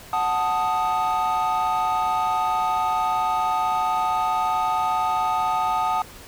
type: chord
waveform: triangle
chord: D# diminished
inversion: first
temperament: equal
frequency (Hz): 740 / 880 / 1244.5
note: F#5 / A5 / D#6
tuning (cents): 0 / 0 / 0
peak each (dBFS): -22 / -21 / -22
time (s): 0.13-6.02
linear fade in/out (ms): 2
effects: tanh soft clip ceiling -13 dBFS + pink hiss -43 dBFS RMS until 6.27 s